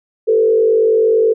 sine tone with frequency modulation, 445.9 Hz, A4, 23 cents sharp, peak -9 dBFS, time 0.27-1.34 s, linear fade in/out 20 ms, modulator 49.1 Hz, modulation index 0.77, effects none

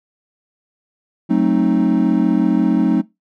triangle chord, F# diminished seventh, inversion none, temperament equal with one note detuned, 185 / 220 / 265.1 / 311.1 Hz, F#3 / A3 / C4 / Eb4, 0 / 0 / +23 / 0 cents, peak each -16 dBFS, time 1.29-3.02 s, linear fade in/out 20 ms, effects noise-tail reverb RT60 0.2 s tail -21 dB re dry

